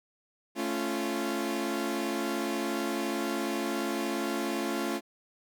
sawtooth chord, A augmented, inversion none, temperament equal with one note detuned, 220 / 277.2 / 346 Hz, A3 / C#4 / E#4, 0 / 0 / -16 cents, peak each -31 / -30 / -29 dBFS, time 0.55-5.01 s, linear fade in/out 50 ms, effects none

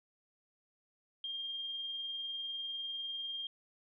sine tone with tremolo, 3208 Hz, G7, 39 cents sharp, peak -36 dBFS, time 1.24-3.47 s, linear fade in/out 2 ms, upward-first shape triangle, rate 20 Hz, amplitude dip 35%, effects none

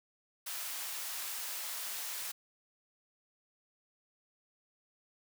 white high-pass noise, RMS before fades -40 dBFS, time 0.46-2.32 s, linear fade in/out 10 ms, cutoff 730 Hz, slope 12 dB/octave, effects none

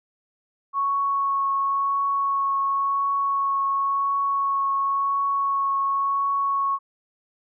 sine tone with vibrato, 1106 Hz, C#6, 4 cents flat, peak -20 dBFS, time 0.73-6.79 s, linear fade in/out 50 ms, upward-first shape triangle, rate 0.94 Hz, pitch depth 11 cents each way, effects none

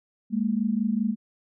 sine tone pair together, 205 / 230.1 Hz, G#3 / A#3, -22 / -22 cents, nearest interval major second, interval 200 cents, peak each -25 dBFS, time 0.3-1.16 s, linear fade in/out 50 ms, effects none

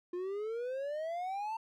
triangle exponential sweep, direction up, 349.2 to 909 Hz, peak -33 dBFS, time 0.13-1.57 s, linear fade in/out 5 ms, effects none

